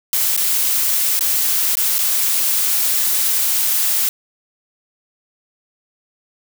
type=noise with dropouts; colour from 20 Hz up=blue; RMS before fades=-17 dBFS; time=0.13-4.09 s; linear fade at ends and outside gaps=1 ms; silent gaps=0.365-0.375 / 1.193-1.208 / 1.754-1.77 / 1.983-1.989 s; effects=none